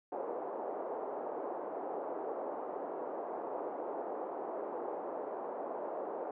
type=band-pass noise; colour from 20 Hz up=pink; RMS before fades=-40 dBFS; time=0.12-6.31 s; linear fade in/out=2 ms; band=380 to 870 Hz; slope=24 dB/octave; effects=none